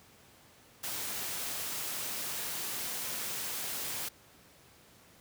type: noise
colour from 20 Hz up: white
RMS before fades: -37 dBFS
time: 0.83-4.09 s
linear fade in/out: 10 ms
effects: pink hiss -59 dBFS RMS until 5.2 s + high-pass 80 Hz 12 dB/octave